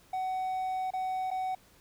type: tone with dropouts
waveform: triangle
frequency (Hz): 750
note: F#5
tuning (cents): +23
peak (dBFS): -28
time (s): 0.13-1.55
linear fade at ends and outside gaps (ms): 5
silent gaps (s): 0.906-0.935 / 1.305-1.312
effects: pink hiss -61 dBFS RMS until 1.8 s